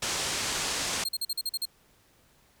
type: low-pass noise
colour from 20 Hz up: white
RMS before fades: -31 dBFS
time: 0.02-1.04 s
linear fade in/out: 5 ms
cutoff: 8000 Hz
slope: 24 dB/octave
type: tone bursts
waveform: sawtooth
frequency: 4219 Hz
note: C8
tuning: 14 cents sharp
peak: -25 dBFS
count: 8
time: 1.05-1.655 s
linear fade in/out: 5 ms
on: 38 ms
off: 43 ms
effects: pink hiss -63 dBFS RMS until 2.6 s